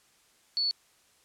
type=tone; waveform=sine; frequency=4435 Hz; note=C#8; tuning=in tune; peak=-25 dBFS; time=0.57-0.71 s; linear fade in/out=0 ms; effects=white hiss -64 dBFS RMS until 1.24 s + low-pass 10000 Hz 12 dB/octave